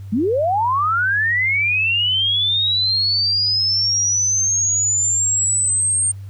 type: linear sweep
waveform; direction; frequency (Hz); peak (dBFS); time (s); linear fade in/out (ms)
sine; up; 188.4 to 8710; -15; 0.12-6.12; 10
effects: added 98 Hz sine -30 dBFS peak until 6.29 s + pink hiss -55 dBFS RMS until 6.29 s